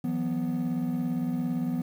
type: chord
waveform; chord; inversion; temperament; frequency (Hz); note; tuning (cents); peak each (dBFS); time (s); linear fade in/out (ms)
triangle; E suspended second; none; equal with one note detuned; 164.81 / 182.45 / 246.9; E3 / F#3 / B3; 0 / -24 / 0; -30 / -31 / -26; 0.04-1.82; 5
effects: tanh soft clip ceiling -17 dBFS + 9-bit